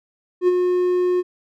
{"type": "tone with ADSR envelope", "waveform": "triangle", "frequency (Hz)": 360, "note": "F#4", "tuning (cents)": -47, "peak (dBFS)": -9, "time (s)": [0.41, 1.23], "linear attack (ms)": 68, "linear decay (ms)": 28, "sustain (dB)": -5, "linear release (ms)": 35, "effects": []}